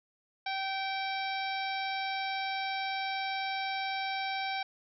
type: harmonic tone with a mistuned harmonic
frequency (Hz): 774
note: G5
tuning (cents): -22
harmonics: 1 / 2 / 3 / 4 / 5 / 6 / 7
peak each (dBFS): -34 / -41 / -38 / -45 / -42 / -47 / -47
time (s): 0.46-4.63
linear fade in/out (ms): 5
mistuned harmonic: 4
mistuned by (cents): +52
effects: none